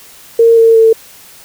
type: tone with pitch steps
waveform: sine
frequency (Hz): 460 / 454.2 / 448.5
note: A#4 / A#4 / A4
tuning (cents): -23 / -45 / +33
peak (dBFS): -3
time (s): 0.39-0.93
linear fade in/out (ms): 5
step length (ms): 180
effects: white hiss -38 dBFS RMS until 1.44 s